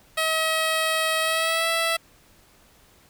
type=tone with pitch glide; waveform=10% pulse; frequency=639 to 661.2 Hz; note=D#5 to E5; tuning=+46 to +5 cents; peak=-13 dBFS; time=0.17-1.97 s; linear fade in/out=10 ms; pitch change=+59 cents; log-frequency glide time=1.21-1.7 s; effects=pink hiss -56 dBFS RMS until 3.09 s